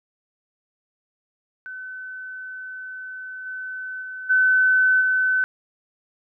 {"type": "tone with level steps", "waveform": "sine", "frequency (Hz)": 1516, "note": "F#6", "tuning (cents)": 42, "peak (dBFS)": [-32, -29, -31, -14, -17], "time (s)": [1.66, 5.44], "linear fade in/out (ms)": 0, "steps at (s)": [3.45, 4.01, 4.29, 5], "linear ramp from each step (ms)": 20, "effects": []}